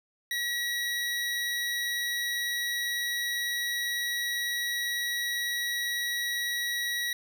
25% pulse tone, 1918 Hz, A#6, 49 cents sharp, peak -25 dBFS, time 0.31-7.13 s, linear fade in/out 2 ms, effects none

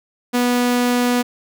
sawtooth tone, 244.9 Hz, B3, 14 cents flat, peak -11 dBFS, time 0.33-1.23 s, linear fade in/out 20 ms, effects none

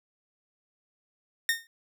sawtooth tone with exponential decay, 1835 Hz, A#6, 28 cents flat, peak -16 dBFS, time 1.49-1.67 s, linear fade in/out 1 ms, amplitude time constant 37 ms, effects none

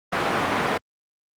white band-pass noise, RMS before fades -23 dBFS, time 0.12-0.78 s, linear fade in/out 10 ms, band 120 to 1500 Hz, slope 12 dB/octave, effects Opus 32 kbps

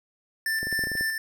square tone with tremolo, 1776 Hz, A6, 16 cents sharp, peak -25 dBFS, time 0.46-1.18 s, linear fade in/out 2 ms, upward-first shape square, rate 3.9 Hz, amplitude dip 35%
clicks, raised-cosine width 2 ms, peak -23 dBFS, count 9, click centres 0.63 / 0.67 / 0.727 / 0.792 / 0.838 / 0.871 / 0.917 / 0.953 / 1.01 s
effects none

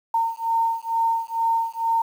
sine beating tone pair, 912 / 914.2 Hz, A#5 / A#5, -38 / -34 cents, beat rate 2.2 Hz, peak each -23 dBFS, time 0.14-2.02 s, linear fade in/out 5 ms, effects 8-bit

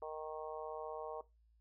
harmonic tone, 155.56 Hz, D#3, in tune, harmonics 3 / 4 / 5 / 6 / 7, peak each -45 / -47 / -49 / -51 / -52 dBFS, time 0.02-1.21 s, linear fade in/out 2 ms, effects noise-tail reverb RT60 0.2 s tail -17 dB re dry + added 56 Hz sine -67 dBFS peak until 1.6 s

